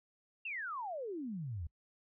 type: exponential sweep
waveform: sine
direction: down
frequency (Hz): 2794 to 74.4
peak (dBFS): -38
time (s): 0.45-1.67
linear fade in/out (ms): 5
effects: noise-tail reverb RT60 0.1 s tail -24 dB re dry